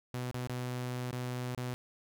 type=tone with dropouts; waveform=sawtooth; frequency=124.7 Hz; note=B2; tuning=17 cents sharp; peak=-31 dBFS; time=0.14-1.74 s; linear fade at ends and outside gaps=0 ms; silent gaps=0.312-0.344 / 0.472-0.496 / 1.112-1.129 / 1.548-1.576 s; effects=none